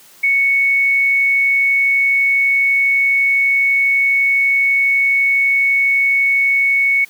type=tone; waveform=sine; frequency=2217 Hz; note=C#7; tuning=in tune; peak=-11 dBFS; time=0.23-7.05 s; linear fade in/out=10 ms; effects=white hiss -45 dBFS RMS until 7.09 s + high-pass 150 Hz 12 dB/octave